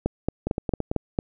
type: two click trains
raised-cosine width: 2 ms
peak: -12 / -9 dBFS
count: 5 / 6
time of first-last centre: 0.47-0.914 / 0.06-1.189 s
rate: 9 / 4.43 Hz
effects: none